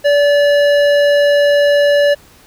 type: tone with hard clipping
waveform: sine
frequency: 577 Hz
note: D5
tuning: 31 cents flat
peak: -10 dBFS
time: 0.04-2.15 s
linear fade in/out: 20 ms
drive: 13 dB
effects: pink hiss -45 dBFS RMS until 2.46 s